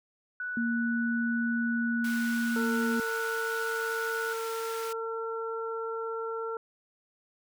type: tone with pitch glide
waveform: sine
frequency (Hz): 1480 to 1457.9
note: F#6 to F#6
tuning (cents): 0 to -26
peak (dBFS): -32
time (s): 0.4-4.33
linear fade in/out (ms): 2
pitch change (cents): -26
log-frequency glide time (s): 1.51-4.08
type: tone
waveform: sine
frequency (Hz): 233.6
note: A#3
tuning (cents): +4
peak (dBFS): -27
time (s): 0.57-3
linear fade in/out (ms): 2
type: high-pass noise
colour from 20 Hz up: pink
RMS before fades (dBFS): -43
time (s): 2.04-4.93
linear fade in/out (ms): 5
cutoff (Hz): 1100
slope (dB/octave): 24
type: harmonic tone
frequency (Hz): 452.8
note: A4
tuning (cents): +50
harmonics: 1 / 2 / 3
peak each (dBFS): -33 / -42 / -37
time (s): 2.56-6.57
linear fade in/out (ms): 2
effects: none